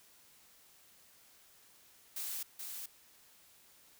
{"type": "noise with echo", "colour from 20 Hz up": "blue", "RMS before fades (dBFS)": -40, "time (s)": [2.16, 2.43], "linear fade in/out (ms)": 5, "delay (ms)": 430, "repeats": 1, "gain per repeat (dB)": -4, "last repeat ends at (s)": 2.86, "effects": ["white hiss -63 dBFS RMS until 3.99 s"]}